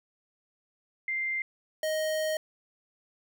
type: tone pair in turn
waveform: sine / square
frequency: 2093 / 624.6 Hz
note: C7 / D#5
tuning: 0 / +7 cents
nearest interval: octave + major sixth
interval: 2093 cents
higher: first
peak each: -28 dBFS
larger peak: neither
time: 1.08-1.42 / 1.83-2.37 s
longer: second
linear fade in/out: 2 ms
effects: none